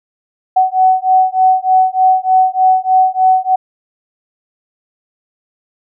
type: beating tone pair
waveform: sine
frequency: 748 / 751.3 Hz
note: F#5 / F#5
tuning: +19 / +26 cents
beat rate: 3.3 Hz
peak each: -11 dBFS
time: 0.56-3.56 s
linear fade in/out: 10 ms
effects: none